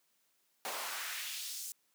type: noise with high-pass filter sweep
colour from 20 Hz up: pink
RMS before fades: -41 dBFS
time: 0.65-1.72 s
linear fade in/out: 0 ms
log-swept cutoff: 550 to 7500 Hz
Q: 1.3
effects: white hiss -75 dBFS RMS until 1.94 s + high-pass 150 Hz 12 dB/octave